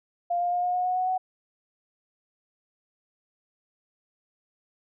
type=tone with pitch steps; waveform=sine; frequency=698.5 / 705 / 711.5 / 718.1 / 724.8 / 731.5 / 738.3 / 745.2 Hz; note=F5 / F5 / F5 / F5 / F#5 / F#5 / F#5 / F#5; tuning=0 / +16 / +32 / +48 / -36 / -20 / -4 / +12 cents; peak=-23 dBFS; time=0.3-1.18 s; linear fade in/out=10 ms; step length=110 ms; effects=none